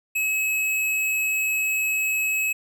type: tone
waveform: square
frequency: 2571 Hz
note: E7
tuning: 44 cents flat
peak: -22 dBFS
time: 0.15-2.53 s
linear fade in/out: 10 ms
effects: none